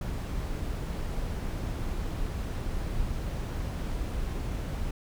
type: noise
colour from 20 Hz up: brown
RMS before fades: -32 dBFS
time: 0.01-4.91 s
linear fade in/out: 5 ms
effects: none